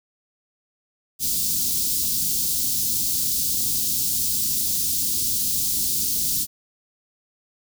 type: band-stop noise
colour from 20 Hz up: white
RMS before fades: -23 dBFS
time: 1.19-6.47 s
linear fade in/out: 50 ms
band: 280 to 4200 Hz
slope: 24 dB/octave
effects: none